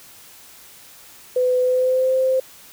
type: tone with pitch glide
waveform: sine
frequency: 503 to 521.3 Hz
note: B4 to C5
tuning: +32 to -6 cents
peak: -15 dBFS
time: 1.36-2.4 s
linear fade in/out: 5 ms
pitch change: +62 cents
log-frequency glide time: 1.62-2.14 s
effects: white hiss -45 dBFS RMS until 2.72 s